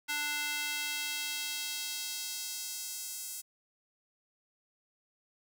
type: tone with high-pass filter sweep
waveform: square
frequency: 295 Hz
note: D4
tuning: 8 cents sharp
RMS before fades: -37 dBFS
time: 0.08-3.42 s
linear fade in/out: 20 ms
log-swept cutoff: 1700 to 7800 Hz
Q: 1.1
effects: none